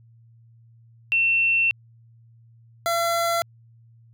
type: tone pair in turn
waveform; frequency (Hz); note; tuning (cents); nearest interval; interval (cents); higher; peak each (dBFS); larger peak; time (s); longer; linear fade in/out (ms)
sine / 25% pulse; 2700 / 678.7; E7 / F5; +41 / -50; 2 octaves; 2391; first; -17; neither; 1.12-1.71 / 2.86-3.42; first; 0
effects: added 115 Hz sine -50 dBFS peak until 4.13 s